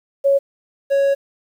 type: tone pair in turn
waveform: sine / triangle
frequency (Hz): 554.4 / 554.4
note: C#5 / C#5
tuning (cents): 0 / 0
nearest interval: unison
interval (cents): 0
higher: neither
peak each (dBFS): -11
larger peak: neither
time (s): 0.24-0.39 / 0.9-1.15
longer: second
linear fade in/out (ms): 20
effects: 8-bit